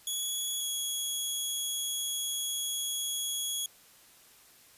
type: tone pair in turn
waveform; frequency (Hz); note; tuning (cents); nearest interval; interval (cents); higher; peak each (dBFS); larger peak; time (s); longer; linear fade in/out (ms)
15% pulse; 3367 / 3338; G#7 / G#7; +23 / +8; unison; 15; first; -24; neither; 0.07-0.61 / 0.61-3.66; second; 2
effects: white hiss -58 dBFS RMS until 4.77 s + resampled to 32000 Hz